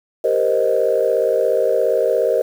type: chord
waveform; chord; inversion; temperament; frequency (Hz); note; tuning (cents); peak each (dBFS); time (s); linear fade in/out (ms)
sine; C minor seventh; second; equal; 392 / 466.2 / 523.3 / 622.3; G4 / Bb4 / C5 / Eb5; 0 / 0 / 0 / 0; -22 / -18 / -18 / -19; 0.24-2.42; 5
effects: tanh soft clip ceiling -5 dBFS + 7-bit